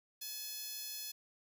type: tone with high-pass filter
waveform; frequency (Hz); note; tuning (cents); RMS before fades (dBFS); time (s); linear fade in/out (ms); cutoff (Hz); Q
10% pulse; 854; G#5; +48; -44; 0.21-1.12; 10; 6100; 0.74
effects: none